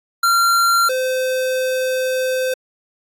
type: tone pair in turn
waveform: square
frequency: 1376 / 515.4 Hz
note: F6 / C5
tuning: -26 / -26 cents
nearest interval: octave + perfect fourth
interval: 1700 cents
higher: first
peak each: -13 / -18 dBFS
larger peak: first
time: 0.23-0.89 / 0.89-2.54 s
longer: second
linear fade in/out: 5 ms
effects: AAC 64 kbps